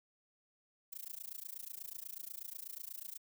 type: noise with amplitude modulation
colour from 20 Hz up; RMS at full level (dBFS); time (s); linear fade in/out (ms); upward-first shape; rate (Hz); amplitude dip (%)
violet; -43; 0.92-3.18; 10; sine; 28.2; 100
effects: none